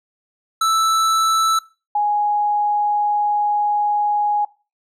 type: tone pair in turn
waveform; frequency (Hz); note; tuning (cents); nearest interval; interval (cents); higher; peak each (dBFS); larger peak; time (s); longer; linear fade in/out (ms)
square / sine; 1318.5 / 830.6; E6 / G#5; 0 / 0; minor sixth; 800; first; -15; neither; 0.61-1.59 / 1.95-4.45; second; 5
effects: noise-tail reverb RT60 0.3 s tail -20 dB re dry + low-pass 11000 Hz 12 dB/octave